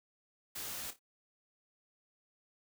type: noise with echo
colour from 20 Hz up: white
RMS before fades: -42 dBFS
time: 0.55-0.91 s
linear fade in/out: 10 ms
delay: 28 ms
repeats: 3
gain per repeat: -11 dB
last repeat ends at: 0.994 s
effects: none